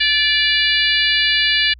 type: harmonic tone with a mistuned harmonic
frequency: 580 Hz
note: D5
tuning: 22 cents flat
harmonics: 3 / 4 / 5 / 6 / 7 / 8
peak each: -19 / -21 / -19 / -21 / -21 / -24 dBFS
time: 0-1.74 s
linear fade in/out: 10 ms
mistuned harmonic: 4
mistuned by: +23 cents
effects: added 60 Hz sine -39 dBFS peak until 1.79 s